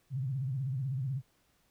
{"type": "tone with vibrato", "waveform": "sine", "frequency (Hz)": 132.4, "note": "C3", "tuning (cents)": 21, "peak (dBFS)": -31, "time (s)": [0.1, 1.22], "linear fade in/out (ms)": 50, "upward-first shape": "sine", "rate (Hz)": 16, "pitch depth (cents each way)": 140, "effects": ["pink hiss -71 dBFS RMS until 1.7 s"]}